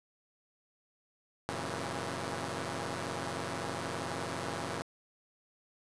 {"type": "chord", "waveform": "5% pulse", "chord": "F# dominant seventh", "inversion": "none", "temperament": "equal with one note detuned", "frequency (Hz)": [92.5, 116.54, 135.58, 164.81], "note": ["F#2", "A#2", "C#3", "E3"], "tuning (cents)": [0, 0, -38, 0], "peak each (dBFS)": -30, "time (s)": [1.49, 4.82], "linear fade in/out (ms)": 0, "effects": ["resampled to 22050 Hz", "9-bit"]}